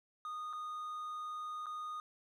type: tone with dropouts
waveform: triangle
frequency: 1233 Hz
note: D#6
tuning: 16 cents flat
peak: -38 dBFS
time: 0.25-2 s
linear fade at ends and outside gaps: 1 ms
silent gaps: 0.529-0.533 / 1.659-1.666 s
effects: none